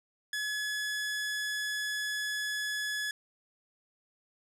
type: tone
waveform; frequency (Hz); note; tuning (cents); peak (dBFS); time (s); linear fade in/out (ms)
sawtooth; 1700; G#6; +40; -28; 0.33-3.11; 2
effects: low-pass 11000 Hz 12 dB/octave